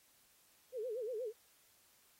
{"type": "tone with vibrato", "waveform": "sine", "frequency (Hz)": 466.2, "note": "A#4", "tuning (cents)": 0, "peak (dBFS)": -38, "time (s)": [0.72, 1.33], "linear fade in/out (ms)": 50, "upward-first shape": "sine", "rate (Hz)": 8.4, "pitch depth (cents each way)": 190, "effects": ["white hiss -69 dBFS RMS until 2.19 s", "AAC 48 kbps"]}